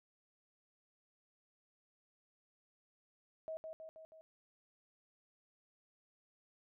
sine tone with echo, 638 Hz, D#5, 43 cents sharp, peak -40 dBFS, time 3.48-3.57 s, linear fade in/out 0 ms, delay 160 ms, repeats 4, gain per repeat -4 dB, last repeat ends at 4.21 s, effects none

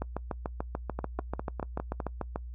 two click trains, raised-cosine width 1 ms, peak -18 / -19 dBFS, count 17 / 6, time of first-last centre 0.02-2.359 / 0.99-2.002 s, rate 6.84 / 4.94 Hz, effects noise-tail reverb RT60 0.1 s tail -24 dB re dry + added 60 Hz sine -38 dBFS peak until 2.54 s

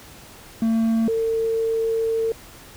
triangle / sine tone pair in turn, 225.6 / 451.2 Hz, A3 / A4, +44 / +44 cents, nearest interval octave, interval 1200 cents, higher second, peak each -15 / -19 dBFS, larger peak first, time 0.62-1.08 / 1.08-2.32 s, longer second, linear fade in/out 2 ms, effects pink hiss -44 dBFS RMS until 2.76 s

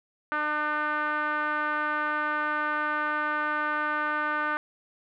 5% pulse tone with low-pass filter, 301 Hz, D4, 43 cents sharp, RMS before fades -28 dBFS, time 0.32-4.57 s, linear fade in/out 0 ms, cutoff 1400 Hz, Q 4, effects none

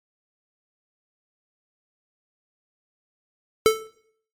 square tone with exponential decay, 440 Hz, A4, in tune, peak -10 dBFS, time 3.66-3.87 s, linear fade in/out 0 ms, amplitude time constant 44 ms, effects noise-tail reverb RT60 0.6 s tail -17 dB re dry + MP3 64 kbps

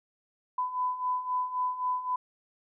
sine beating tone pair, 1000 / 1003.8 Hz, B5 / B5, +21 / +28 cents, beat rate 3.8 Hz, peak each -34 / -29 dBFS, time 0.58-2.16 s, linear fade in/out 5 ms, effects none

